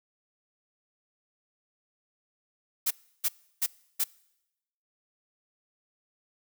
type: noise bursts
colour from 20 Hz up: blue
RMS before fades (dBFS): -26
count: 4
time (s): 2.86-4.042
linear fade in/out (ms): 10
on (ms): 48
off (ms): 330
effects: noise-tail reverb RT60 0.9 s tail -24 dB re dry